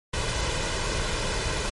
pink noise with comb filter, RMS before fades -27 dBFS, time 0.13-1.7 s, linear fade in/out 10 ms, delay 2 ms, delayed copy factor +0.55, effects low-pass 8000 Hz 12 dB/octave + MP3 48 kbps

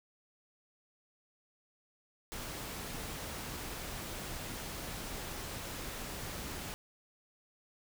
pink noise, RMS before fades -42 dBFS, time 2.32-6.74 s, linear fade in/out 0 ms, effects none

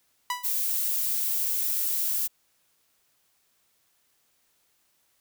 sawtooth tone with exponential decay, 986 Hz, B5, 3 cents flat, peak -20 dBFS, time 0.3-0.54 s, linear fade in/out 2 ms, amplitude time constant 52 ms
violet noise, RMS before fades -27 dBFS, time 0.43-2.28 s, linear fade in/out 20 ms
effects white hiss -69 dBFS RMS until 5.2 s

